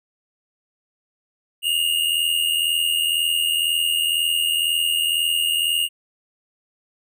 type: tone pair together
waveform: square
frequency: 2794 / 2876 Hz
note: F7 / F#7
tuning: 0 / -50 cents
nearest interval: minor second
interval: 50 cents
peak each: -23 / -21 dBFS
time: 1.62-5.89 s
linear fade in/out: 50 ms
effects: none